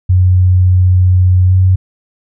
sine tone with pitch glide, 91.5 to 93.15 Hz, F#2 to F#2, -19 to +12 cents, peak -5 dBFS, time 0.09-1.76 s, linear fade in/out 10 ms, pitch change +31 cents, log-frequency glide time 1.47-1.53 s, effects none

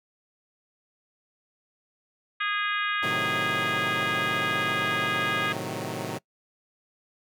harmonic tone, 411.8 Hz, G#4, 15 cents flat, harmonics 3 / 4 / 5 / 6 / 7 / 8 / 9, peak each -30 / -29 / -33 / -34 / -37 / -38 / -40 dBFS, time 2.4-5.53 s, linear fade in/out 10 ms
10% pulse chord, A diminished seventh, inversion none, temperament equal, 110 / 130.81 / 155.56 / 185 Hz, A2 / C3 / Eb3 / Gb3, 0 / 0 / 0 / 0 cents, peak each -28 dBFS, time 3.02-6.19 s, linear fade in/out 20 ms
effects noise-tail reverb RT60 0.1 s tail -23 dB re dry

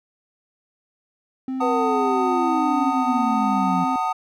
triangle tone, 261.6 Hz, C4, in tune, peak -22 dBFS, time 1.48-3.96 s, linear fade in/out 2 ms
triangle chord, D# diminished, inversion first, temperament just, 746.7 / 896 / 1244.5 Hz, F#5 / A5 / D#6, +16 / +31 / 0 cents, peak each -23 dBFS, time 1.6-4.13 s, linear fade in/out 10 ms
sine exponential sweep, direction down, 500 to 174.61 Hz, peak -22 dBFS, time 1.61-3.85 s, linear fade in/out 20 ms
effects none

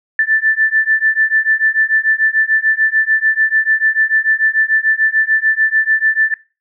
sine beating tone pair, 1760 / 1766.8 Hz, A6 / A6, 0 / +7 cents, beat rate 6.8 Hz, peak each -14 dBFS, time 0.19-6.34 s, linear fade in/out 2 ms, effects noise-tail reverb RT60 0.3 s tail -20 dB re dry

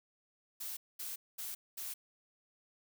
blue noise bursts, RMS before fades -42 dBFS, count 4, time 0.6-1.94 s, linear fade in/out 10 ms, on 170 ms, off 220 ms, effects none

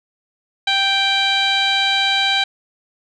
15% pulse tone with low-pass filter, 784 Hz, G5, in tune, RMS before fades -17 dBFS, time 0.67-2.44 s, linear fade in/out 5 ms, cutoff 4100 Hz, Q 4.9, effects none

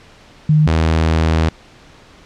sine / sawtooth tone pair in turn, 153.2 / 80.36 Hz, D#3 / E2, -27 / -44 cents, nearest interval major seventh, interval 1117 cents, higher first, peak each -8 dBFS, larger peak neither, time 0.49-0.67 / 0.67-1.49 s, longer second, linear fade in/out 5 ms, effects pink hiss -44 dBFS RMS until 2.25 s + low-pass 5000 Hz 12 dB/octave

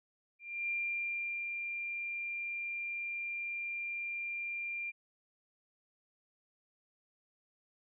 sine tone with ADSR envelope, 2386 Hz, D7, 27 cents sharp, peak -32 dBFS, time 0.39-4.92 s, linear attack 300 ms, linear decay 780 ms, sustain -4 dB, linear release 29 ms, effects none

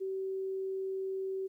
sine tone, 382.9 Hz, G4, 41 cents flat, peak -33 dBFS, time 0-1.48 s, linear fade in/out 20 ms, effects 12-bit

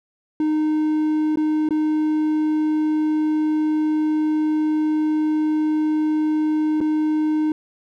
triangle tone with dropouts, 308 Hz, D#4, 17 cents flat, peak -15 dBFS, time 0.4-7.52 s, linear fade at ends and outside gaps 2 ms, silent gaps 1.358-1.372 / 1.689-1.707 / 6.805-6.811 s, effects none

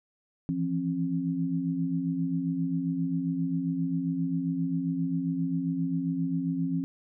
sine tone cluster, 163.6 / 171.1 / 268.6 Hz, E3 / F3 / C4, -13 / -35 / +46 cents, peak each -35 / -30 / -29 dBFS, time 0.49-6.84 s, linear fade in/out 0 ms, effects none

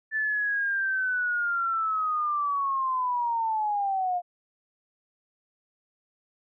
sine linear sweep, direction down, 1760 to 701 Hz, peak -24 dBFS, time 0.11-4.22 s, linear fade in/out 50 ms, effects none

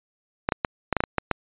clicks, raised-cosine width 0.5 ms, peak -6 dBFS, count 9, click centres 0.489 / 0.522 / 0.648 / 0.927 / 0.967 / 1.005 / 1.038 / 1.183 / 1.313 s, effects resampled to 8000 Hz

